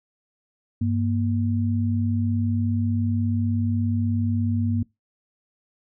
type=tone pair together; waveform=sine; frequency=99.1 / 235.7 Hz; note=G2 / A#3; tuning=+19 / +19 cents; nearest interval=octave + minor third; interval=1500 cents; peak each=-22 / -24 dBFS; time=0.81-4.83 s; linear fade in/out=5 ms; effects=noise-tail reverb RT60 0.2 s tail -23 dB re dry